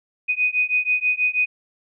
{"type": "beating tone pair", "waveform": "sine", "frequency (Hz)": [2489, 2495.2], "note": ["D#7", "D#7"], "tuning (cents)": [0, 4], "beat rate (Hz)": 6.2, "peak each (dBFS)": [-21, -21], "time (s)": [0.28, 1.46], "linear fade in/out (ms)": 20, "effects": []}